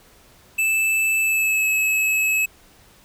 square tone with pitch glide, 2633 to 2582 Hz, E7 to E7, -3 to -37 cents, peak -18 dBFS, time 0.58-2.46 s, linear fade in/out 10 ms, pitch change -34 cents, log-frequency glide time 1.21-1.66 s, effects pink hiss -52 dBFS RMS until 3.04 s

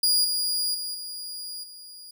sawtooth tone with level steps, 4862 Hz, D#8, 41 cents flat, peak -16 / -21 / -27 / -31 / -39 dBFS, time 0.03-2.11 s, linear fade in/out 5 ms, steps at 0.24 / 0.74 / 0.94 / 1.63 s, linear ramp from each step 10 ms, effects none

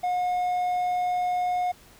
triangle tone, 721 Hz, F#5, 45 cents flat, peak -21 dBFS, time 0.03-1.72 s, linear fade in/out 10 ms, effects pink hiss -53 dBFS RMS until 1.99 s

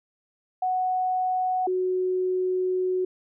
sine tone pair in turn, 740 / 368.9 Hz, F#5 / F#4, 0 / -5 cents, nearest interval octave, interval 1205 cents, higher first, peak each -22 dBFS, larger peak neither, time 0.62-1.67 / 1.67-3.05 s, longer second, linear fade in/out 5 ms, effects none

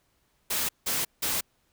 white noise bursts, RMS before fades -28 dBFS, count 3, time 0.5-1.41 s, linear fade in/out 10 ms, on 190 ms, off 170 ms, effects pink hiss -70 dBFS RMS until 1.72 s

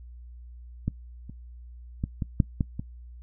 clicks, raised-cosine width 5 ms, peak -13 / -27 / -15 / -16 / -7 / -12 / -19 dBFS, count 7, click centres 0.88 / 1.296 / 2.039 / 2.222 / 2.402 / 2.608 / 2.795 s, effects noise-tail reverb RT60 0.1 s tail -21 dB re dry + added 60 Hz sine -42 dBFS peak until 3.22 s

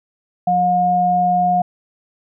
sine tone pair together, 179.53 / 717 Hz, F3 / F5, +48 / +45 cents, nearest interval 2 octaves, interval 2397 cents, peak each -22 / -13 dBFS, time 0.47-1.62 s, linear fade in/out 5 ms, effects none

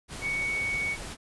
sine tone in noise, 2232 Hz, C#7, 11 cents sharp, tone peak -27 dBFS, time 0.21-0.97 s, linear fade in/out 50 ms, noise pink, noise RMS -39 dBFS, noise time 0.08-1.17 s, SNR +9 dB, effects resampled to 24000 Hz

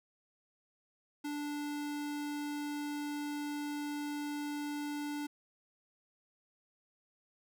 square tone, 292.9 Hz, D4, 5 cents flat, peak -37 dBFS, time 1.24-5.27 s, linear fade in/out 10 ms, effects none

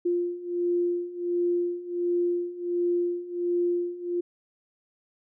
sine beating tone pair, 349.2 / 350.6 Hz, F4 / F4, 0 / +7 cents, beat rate 1.4 Hz, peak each -29 / -26 dBFS, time 0.05-4.21 s, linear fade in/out 10 ms, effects none

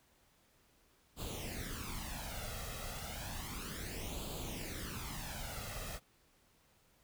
pink noise with flanger, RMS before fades -43 dBFS, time 1.16-6 s, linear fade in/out 50 ms, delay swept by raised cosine 0.26 to 1.56 ms, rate 0.32 Hz, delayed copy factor +0.7, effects pink hiss -70 dBFS RMS until 7.03 s

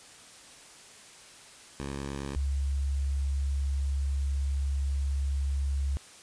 10% pulse / sine tone pair in turn, 69.3 / 69.3 Hz, C#2 / C#2, 0 / 0 cents, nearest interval unison, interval 0 cents, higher neither, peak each -26 dBFS, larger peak neither, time 1.8-2.36 / 2.36-5.97 s, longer second, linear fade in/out 0 ms, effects white hiss -51 dBFS RMS until 6.22 s + resampled to 22050 Hz

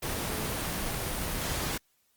sine tone in noise, 430 Hz, A4, 40 cents flat, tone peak -42 dBFS, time 0.28-0.54 s, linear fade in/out 10 ms, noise pink, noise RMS -32 dBFS, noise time 0.02-1.78 s, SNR -13 dB, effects white hiss -71 dBFS RMS until 2.16 s + Opus 24 kbps

